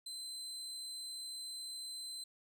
30% pulse tone, 4067 Hz, C8, 50 cents flat, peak -40 dBFS, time 0.06-2.24 s, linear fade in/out 5 ms, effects none

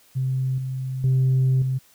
sine tone with level steps, 130.81 Hz, C3, in tune, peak -20 / -25 / -14 / -20 dBFS, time 0.15-1.79 s, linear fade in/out 20 ms, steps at 0.58 / 1.04 / 1.62 s, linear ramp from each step 2 ms, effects tanh soft clip ceiling -14 dBFS + white hiss -56 dBFS RMS until 1.94 s

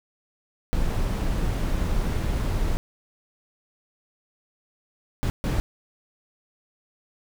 brown noise bursts at uneven times, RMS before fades -24 dBFS, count 3, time 0.73-2.77 / 5.23-5.3 / 5.44-5.6 s, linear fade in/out 0 ms, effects none

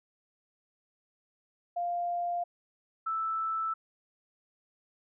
sine tone pair in turn, 698.5 / 1318.6 Hz, F5 / E6, 0 / 0 cents, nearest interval major seventh, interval 1100 cents, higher second, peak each -29 / -29 dBFS, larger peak neither, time 1.76-2.44 / 3.06-3.74 s, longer neither, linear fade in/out 10 ms, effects none

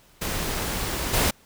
pink noise with level steps, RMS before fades -28 / -21 dBFS, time 0.21-1.31 s, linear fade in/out 10 ms, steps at 1.13 s, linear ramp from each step 10 ms, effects pink hiss -56 dBFS RMS until 1.45 s

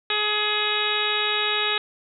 harmonic tone, 420.9 Hz, G#4, 23 cents sharp, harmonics 1 / 2 / 3 / 4 / 5 / 6 / 7 / 8 / 9, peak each -31 / -33 / -30 / -30 / -32 / -28 / -32 / -29 / -27 dBFS, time 0.1-1.78 s, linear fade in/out 2 ms, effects none

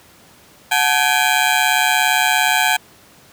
15% pulse ring-modulated tone, 801 Hz, G5, 37 cents sharp, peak -4 dBFS, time 0.71-2.77 s, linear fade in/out 10 ms, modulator 68.6 Hz, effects pink hiss -47 dBFS RMS until 3.32 s + high-pass 100 Hz 12 dB/octave

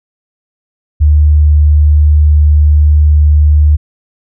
sine tone, 74.9 Hz, D2, 35 cents sharp, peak -3 dBFS, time 1-3.77 s, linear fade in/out 20 ms, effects none

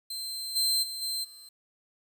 sawtooth tone with level steps, 4120 Hz, C8, 28 cents flat, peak -31 / -21 / -32 / -27 / -44 dBFS, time 0.1-1.49 s, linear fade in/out 5 ms, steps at 0.55 / 0.82 / 1.01 / 1.23 s, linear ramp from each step 20 ms, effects 10-bit

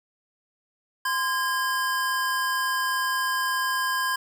square tone pair together, 1033 / 1628.5 Hz, C6 / G#6, -22 / -34 cents, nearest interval minor sixth, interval 788 cents, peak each -27 dBFS, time 1.05-4.16 s, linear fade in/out 5 ms, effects none

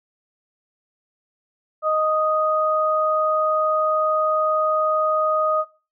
sine tone pair together, 622.3 / 1244.6 Hz, D#5 / D#6, 0 / 0 cents, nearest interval octave, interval 1200 cents, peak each -20 dBFS, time 1.82-5.65 s, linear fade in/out 50 ms, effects noise-tail reverb RT60 0.3 s tail -18 dB re dry

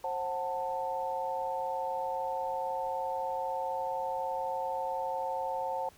sine chord, F# diminished, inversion second, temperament just, 532.8 / 740 / 888 Hz, C5 / F#5 / A5, +31 / 0 / +16 cents, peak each -36 / -37 / -34 dBFS, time 0.04-5.89 s, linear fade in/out 2 ms, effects pink hiss -59 dBFS RMS until 5.97 s

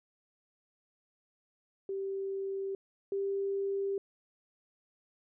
sine tone pair in turn, 389.7 / 394.5 Hz, G4 / G4, -10 / +11 cents, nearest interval unison, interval 21 cents, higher second, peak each -33 / -30 dBFS, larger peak second, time 1.89-2.75 / 3.12-3.98 s, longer neither, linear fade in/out 2 ms, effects none

